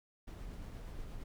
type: noise with tremolo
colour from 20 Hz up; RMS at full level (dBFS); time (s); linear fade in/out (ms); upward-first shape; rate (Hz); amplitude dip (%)
brown; -44; 0.27-1.24; 10; triangle; 8.5; 25
effects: none